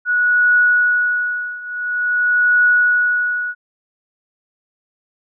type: tone with tremolo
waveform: sine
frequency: 1464 Hz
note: F#6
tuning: 19 cents flat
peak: -9 dBFS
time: 0.05-3.55 s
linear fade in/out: 50 ms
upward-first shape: triangle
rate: 0.48 Hz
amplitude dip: 90%
effects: none

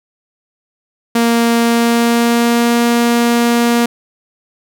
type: tone with pitch glide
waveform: sawtooth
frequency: 233.1 to 236.5 Hz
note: A#3 to A#3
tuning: 0 to +25 cents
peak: -6 dBFS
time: 1.15-3.86 s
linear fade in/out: 5 ms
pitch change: +25 cents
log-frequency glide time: 1.59-2.8 s
effects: none

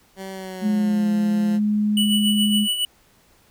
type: tone with pitch glide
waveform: 15% pulse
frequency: 191.6 to 174.69 Hz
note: G3 to F3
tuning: -39 to +1 cents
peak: -25 dBFS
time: 0.16-1.6 s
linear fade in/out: 50 ms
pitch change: -160 cents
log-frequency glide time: 0.31-1.12 s
type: tone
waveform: sine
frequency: 210 Hz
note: G#3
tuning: 19 cents sharp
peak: -17 dBFS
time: 0.61-2.68 s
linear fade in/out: 50 ms
type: tone with tremolo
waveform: square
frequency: 2955 Hz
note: F#7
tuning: 3 cents flat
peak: -19 dBFS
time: 1.97-2.85 s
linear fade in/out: 2 ms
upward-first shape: sine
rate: 7.2 Hz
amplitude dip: 55%
effects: pink hiss -57 dBFS RMS until 3.5 s

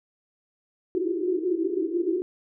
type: band-pass noise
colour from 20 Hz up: white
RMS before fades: -26 dBFS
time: 0.95-2.22 s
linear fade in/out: 0 ms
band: 330 to 380 Hz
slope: 96 dB/octave
effects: none

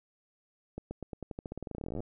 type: accelerating click train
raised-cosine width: 2 ms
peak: -25 dBFS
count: 28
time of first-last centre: 0.78-2.004 s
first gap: 130 ms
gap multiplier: 0.9
effects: none

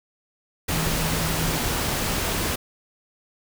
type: tone in noise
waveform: sine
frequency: 161.2 Hz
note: E3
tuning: 38 cents flat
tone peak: -28 dBFS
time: 0.72-1.59 s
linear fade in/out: 10 ms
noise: pink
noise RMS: -25 dBFS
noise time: 0.68-2.56 s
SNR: -6 dB
effects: none

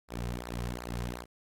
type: tone with flanger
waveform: sawtooth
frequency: 60 Hz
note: B1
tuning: 49 cents flat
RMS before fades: -37 dBFS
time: 0.08-1.26 s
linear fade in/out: 50 ms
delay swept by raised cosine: 0.31 to 3.51 ms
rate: 2.7 Hz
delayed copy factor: -0.75
effects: AAC 48 kbps

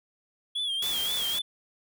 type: tone with vibrato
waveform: triangle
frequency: 3322 Hz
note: G#7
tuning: in tune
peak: -26 dBFS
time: 0.55-1.42 s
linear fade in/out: 10 ms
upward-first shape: sine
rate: 3.8 Hz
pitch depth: 89 cents each way
type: noise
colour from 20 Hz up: white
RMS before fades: -35 dBFS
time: 0.82-1.39 s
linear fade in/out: 5 ms
effects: none

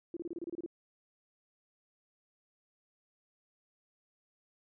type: tone bursts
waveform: sine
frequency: 340 Hz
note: F4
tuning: 46 cents flat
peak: -36 dBFS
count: 10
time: 0.14-0.662 s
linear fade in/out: 2 ms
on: 27 ms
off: 28 ms
effects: none

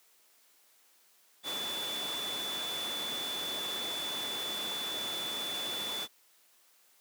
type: tone in noise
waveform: sine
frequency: 3473 Hz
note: A7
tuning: 23 cents flat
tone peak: -35 dBFS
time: 1.43-6.08 s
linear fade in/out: 50 ms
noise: pink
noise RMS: -39 dBFS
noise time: 1.43-6.08 s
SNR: +1 dB
effects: white hiss -65 dBFS RMS until 7 s + high-pass 300 Hz 12 dB/octave

